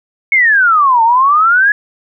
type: exponential two-way sweep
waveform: sine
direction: down then up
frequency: 2217 to 887 to 1709 Hz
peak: -6 dBFS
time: 0.32-1.72 s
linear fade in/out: 2 ms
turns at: 1.03 s
effects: none